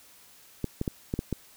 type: clicks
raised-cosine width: 3 ms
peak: -15 dBFS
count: 6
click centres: 0.643 / 0.814 / 0.878 / 1.139 / 1.191 / 1.327 s
effects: white hiss -55 dBFS RMS until 1.56 s